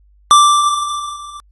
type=tone with level ramp; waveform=square; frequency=1174.7 Hz; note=D6; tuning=in tune; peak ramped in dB=-4 to -32 dBFS; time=0.31-1.4 s; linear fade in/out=0 ms; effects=added 50 Hz sine -47 dBFS peak until 1.51 s + AAC 32 kbps